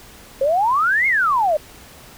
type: exponential two-way sweep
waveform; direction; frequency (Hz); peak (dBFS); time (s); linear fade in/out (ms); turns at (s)
sine; up then down; 521 to 2200 to 582; -14; 0.41-1.57; 5; 1.07
effects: pink hiss -43 dBFS RMS until 2.17 s